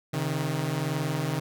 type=tone pair together; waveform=sawtooth; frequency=134.7 / 156.26 Hz; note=C#3 / D#3; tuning=-49 / +8 cents; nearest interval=minor third; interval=257 cents; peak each=-26 / -25 dBFS; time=0.13-1.4 s; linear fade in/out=10 ms; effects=none